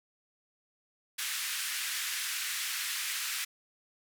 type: band-pass noise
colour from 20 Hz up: pink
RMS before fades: -35 dBFS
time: 1.18-3.45 s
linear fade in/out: 10 ms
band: 1600 to 15000 Hz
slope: 24 dB/octave
effects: none